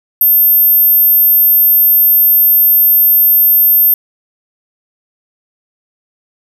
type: tone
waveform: sine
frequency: 13290 Hz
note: G#9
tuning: in tune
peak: -5 dBFS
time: 0.21-3.94 s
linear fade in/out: 2 ms
effects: none